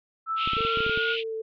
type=tone with pitch glide; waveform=sine; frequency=1318.5 to 1429.6 Hz; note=E6 to F6; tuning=0 to +40 cents; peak=-25 dBFS; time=0.26-1.17 s; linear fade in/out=50 ms; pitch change=+140 cents; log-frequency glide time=0.49-1 s
type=band-pass noise; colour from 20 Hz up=white; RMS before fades=-32 dBFS; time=0.36-1.24 s; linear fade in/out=50 ms; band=2500 to 3300 Hz; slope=48 dB/octave
type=clicks; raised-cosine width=3 ms; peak=-22 dBFS; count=10; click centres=0.475 / 0.534 / 0.568 / 0.607 / 0.65 / 0.773 / 0.805 / 0.865 / 0.896 / 0.975 s
type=tone with vibrato; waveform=sine; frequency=448.6 Hz; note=A4; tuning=34 cents sharp; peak=-29 dBFS; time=0.57-1.42 s; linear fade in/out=10 ms; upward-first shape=triangle; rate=2.2 Hz; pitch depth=27 cents each way
effects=none